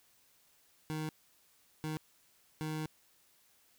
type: tone bursts at uneven times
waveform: 25% pulse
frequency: 155.56 Hz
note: D#3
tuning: in tune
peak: -32 dBFS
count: 3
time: 0.9-1.09 / 1.84-1.97 / 2.61-2.86 s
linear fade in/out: 0 ms
effects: white hiss -68 dBFS RMS until 3.78 s